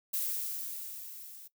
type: noise with level ramp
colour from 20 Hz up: violet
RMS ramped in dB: -32 to -50 dBFS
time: 0.13-1.48 s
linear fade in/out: 10 ms
effects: noise-tail reverb RT60 0.1 s tail -18 dB re dry

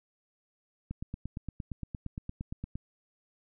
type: click train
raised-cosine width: 5 ms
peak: -24 dBFS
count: 17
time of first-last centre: 0.91-2.755 s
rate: 8.67 Hz
effects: none

